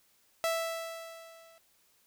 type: tone with level ramp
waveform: sawtooth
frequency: 659.3 Hz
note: E5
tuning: in tune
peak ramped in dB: -23 to -53 dBFS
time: 0.44-1.58 s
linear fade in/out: 0 ms
effects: white hiss -68 dBFS RMS until 2.06 s